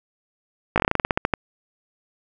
slowing click train, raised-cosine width 0.5 ms, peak -3 dBFS, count 14, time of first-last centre 0.76-1.338 s, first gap 18 ms, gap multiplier 1.14, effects none

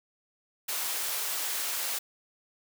white high-pass noise, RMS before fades -32 dBFS, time 0.68-1.99 s, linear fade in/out 10 ms, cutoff 520 Hz, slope 12 dB/octave, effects none

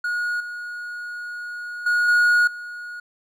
triangle tone with level steps, 1446 Hz, F#6, 40 cents flat, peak -20 / -28 / -15 / -12 / -30 dBFS, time 0.04-3 s, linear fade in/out 5 ms, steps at 0.4 / 1.86 / 2.08 / 2.47 s, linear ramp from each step 5 ms, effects none

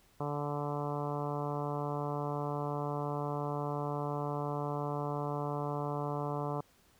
harmonic tone, 145.7 Hz, D3, 13 cents flat, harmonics 1 / 2 / 3 / 4 / 5 / 6 / 7 / 8 / 9, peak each -37 / -42 / -40 / -42 / -42 / -44 / -43 / -46 / -51 dBFS, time 0.2-6.61 s, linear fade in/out 5 ms, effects pink hiss -66 dBFS RMS until 6.99 s

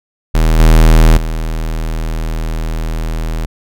square tone with level steps, 40.05 Hz, E1, 49 cents flat, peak -8 / -4 / -16 dBFS, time 0.34-3.46 s, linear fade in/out 10 ms, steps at 0.59 / 1.17 s, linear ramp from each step 2 ms, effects none

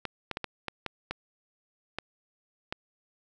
clicks, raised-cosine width 0.3 ms, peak -16 dBFS, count 9, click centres 0.053 / 0.313 / 0.371 / 0.443 / 0.683 / 0.863 / 1.11 / 1.986 / 2.725 s, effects none

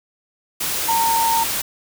sine tone in noise, 915 Hz, A#5, 32 cents flat, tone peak -16 dBFS, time 0.88-1.44 s, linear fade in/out 10 ms, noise white, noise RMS -23 dBFS, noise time 0.6-1.62 s, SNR +4 dB, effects none

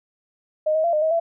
sine tone with pitch steps, 618 / 632 / 682 / 610 / 635 / 670 Hz, D#5 / D#5 / F5 / D#5 / D#5 / E5, -12 / +27 / -41 / -34 / +35 / +28 cents, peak -17 dBFS, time 0.66-1.2 s, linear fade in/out 10 ms, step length 90 ms, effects none

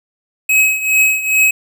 square tone with tremolo, 2554 Hz, D#7, 45 cents sharp, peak -8 dBFS, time 0.49-1.51 s, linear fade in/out 5 ms, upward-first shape triangle, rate 2.4 Hz, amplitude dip 80%, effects none

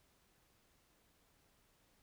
silence, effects pink hiss -73 dBFS RMS until 2.02 s

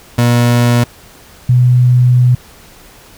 30% pulse / sine tone pair in turn, 120.1 / 124.36 Hz, B2 / B2, -48 / +12 cents, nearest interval minor second, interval 60 cents, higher second, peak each -5 dBFS, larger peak neither, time 0.18-0.84 / 1.49-2.35 s, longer second, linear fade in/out 5 ms, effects pink hiss -40 dBFS RMS until 3.17 s

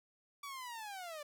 sawtooth linear sweep, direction down, 1154 to 575 Hz, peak -40 dBFS, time 0.43-1.23 s, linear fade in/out 5 ms, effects none

